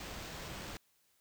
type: noise with sample-and-hold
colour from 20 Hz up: pink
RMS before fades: -45 dBFS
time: 0-0.77 s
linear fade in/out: 2 ms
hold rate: 11025 Hz
effects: white hiss -73 dBFS RMS until 1.2 s